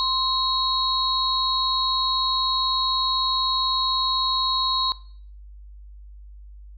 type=tone cluster; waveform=sine; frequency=1044 / 3871 / 4289 Hz; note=C6 / B7 / C8; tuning=-4 / -35 / +42 cents; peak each=-25 dBFS; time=0-4.92 s; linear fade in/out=0 ms; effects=noise-tail reverb RT60 0.5 s tail -18 dB re dry + added 50 Hz sine -40 dBFS peak until 6.77 s